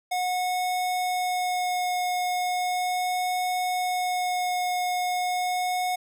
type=tone with vibrato; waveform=square; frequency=727 Hz; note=F#5; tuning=31 cents flat; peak=-25 dBFS; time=0.11-5.96 s; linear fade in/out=10 ms; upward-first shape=sine; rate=0.37 Hz; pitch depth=8 cents each way; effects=none